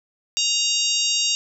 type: harmonic tone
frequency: 935 Hz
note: A#5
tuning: 5 cents sharp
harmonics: 3 / 4 / 5 / 6 / 7 / 8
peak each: -24 / -25 / -26 / -27 / -27 / -28 dBFS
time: 0.37-1.35 s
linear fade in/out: 0 ms
effects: none